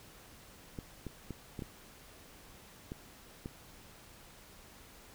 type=clicks; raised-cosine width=3 ms; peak=-27 dBFS; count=7; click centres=0.788 / 1.067 / 1.307 / 1.592 / 1.622 / 2.919 / 3.459 s; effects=pink hiss -56 dBFS RMS until 5.14 s